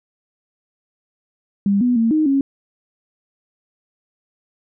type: tone with pitch steps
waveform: sine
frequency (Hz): 199.9 / 246.1 / 227.6 / 310.1 / 274.4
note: G3 / B3 / A#3 / D#4 / C#4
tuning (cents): +34 / -6 / -41 / -6 / -17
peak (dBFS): -13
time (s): 1.66-2.41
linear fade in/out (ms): 2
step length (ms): 150
effects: none